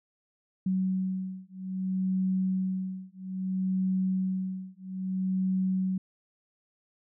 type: beating tone pair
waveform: sine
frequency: 187.4 / 188.01 Hz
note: F#3 / F#3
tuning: +22 / +28 cents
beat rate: 0.61 Hz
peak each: -30 dBFS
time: 0.66-5.98 s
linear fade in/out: 5 ms
effects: none